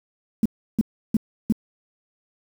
sine tone bursts, 220 Hz, A3, in tune, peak -14 dBFS, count 4, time 0.43-1.524 s, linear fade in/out 2 ms, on 26 ms, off 330 ms, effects 7-bit

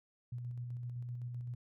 sine tone with tremolo, 121.7 Hz, B2, 25 cents flat, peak -38 dBFS, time 0.32-1.55 s, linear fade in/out 5 ms, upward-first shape square, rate 7.8 Hz, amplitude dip 25%, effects none

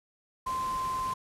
sine tone in noise, 1040 Hz, C6, 11 cents flat, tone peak -29 dBFS, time 0.46-1.14 s, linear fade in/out 10 ms, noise pink, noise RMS -43 dBFS, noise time 0.46-1.14 s, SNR +11 dB, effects low-pass 12000 Hz 12 dB/octave

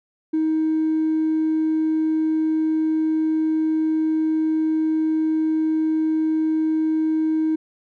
sine tone with hard clipping, 315.4 Hz, D#4, 24 cents sharp, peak -18 dBFS, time 0.33-7.56 s, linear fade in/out 10 ms, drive 1 dB, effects none

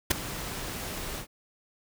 pink noise with ADSR envelope, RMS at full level -18 dBFS, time 0.1-1.27 s, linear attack 14 ms, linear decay 5 ms, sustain -18 dB, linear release 88 ms, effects none

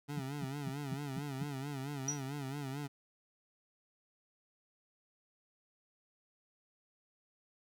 25% pulse tone with vibrato, 139.1 Hz, C#3, 6 cents sharp, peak -35 dBFS, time 0.08-2.88 s, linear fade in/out 20 ms, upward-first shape sine, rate 4.5 Hz, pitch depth 100 cents each way
sine tone bursts, 168 Hz, E3, 33 cents sharp, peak -35 dBFS, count 6, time 0.17-1.438 s, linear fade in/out 5 ms, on 28 ms, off 220 ms
sine tone with exponential decay, 5820 Hz, F#8, 29 cents flat, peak -29 dBFS, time 2.08-2.23 s, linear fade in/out 5 ms, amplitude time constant 31 ms
effects none

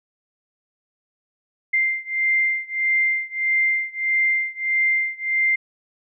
sine beating tone pair, 2093 / 2094.6 Hz, C7 / C7, 0 / +1 cents, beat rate 1.6 Hz, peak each -21 / -22 dBFS, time 1.73-5.56 s, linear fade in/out 10 ms, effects none

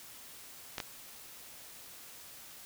clicks, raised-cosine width 0.2 ms, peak -18 dBFS, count 2, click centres 0.782 / 0.802 s, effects white hiss -51 dBFS RMS until 2.65 s

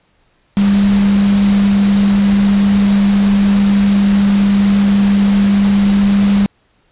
sine tone in noise, 200.2 Hz, G3, 37 cents sharp, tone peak -8 dBFS, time 0.57-6.46 s, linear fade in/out 0 ms, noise pink, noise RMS -24 dBFS, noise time 0.57-6.46 s, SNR +13 dB, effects pink hiss -57 dBFS RMS until 6.91 s + resampled to 8000 Hz

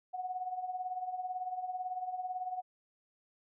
sine tone with tremolo, 736 Hz, F#5, 9 cents flat, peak -32 dBFS, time 0.13-2.62 s, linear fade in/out 20 ms, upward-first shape triangle, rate 18 Hz, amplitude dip 75%, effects none

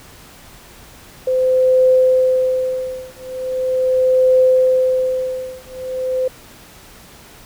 sine tone with tremolo, 514 Hz, C5, 31 cents flat, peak -8 dBFS, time 1.27-6.28 s, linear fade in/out 5 ms, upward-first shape triangle, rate 0.4 Hz, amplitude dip 100%, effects pink hiss -42 dBFS RMS until 7.45 s

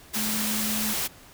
sine tone in noise, 214.8 Hz, A3, 41 cents flat, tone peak -30 dBFS, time 0.15-0.94 s, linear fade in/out 20 ms, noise white, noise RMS -28 dBFS, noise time 0.13-1.08 s, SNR -5 dB, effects pink hiss -50 dBFS RMS until 1.33 s

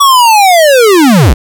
square linear sweep, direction down, 1145 to 41.73 Hz, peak -3 dBFS, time 0-1.34 s, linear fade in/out 10 ms, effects none

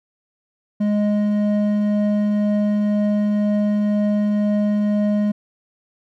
triangle tone pair together, 208.1 / 622.3 Hz, G#3 / D#5, +4 / 0 cents, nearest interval octave + perfect fifth, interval 1896 cents, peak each -14 / -25 dBFS, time 0.8-5.32 s, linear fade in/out 10 ms, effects none

